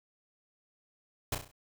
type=noise with echo; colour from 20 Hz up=pink; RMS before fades=-31 dBFS; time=1.32-1.35 s; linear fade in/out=5 ms; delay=33 ms; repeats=5; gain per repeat=-6 dB; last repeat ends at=1.515 s; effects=none